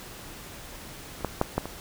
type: clicks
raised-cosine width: 1 ms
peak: -28 / -12 / -7 / -10 / -20 dBFS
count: 5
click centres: 1.208 / 1.247 / 1.414 / 1.58 / 1.656 s
effects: pink hiss -43 dBFS RMS until 1.8 s